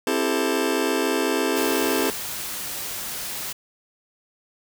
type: chord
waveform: sawtooth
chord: A minor seventh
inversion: first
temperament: just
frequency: 264 / 330 / 396 / 440 Hz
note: C4 / E4 / G4 / A4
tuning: +16 / +2 / +18 / 0 cents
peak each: -22 dBFS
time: 0.07-2.1 s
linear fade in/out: 2 ms
type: noise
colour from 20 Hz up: white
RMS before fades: -31 dBFS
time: 1.56-3.53 s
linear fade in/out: 10 ms
effects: none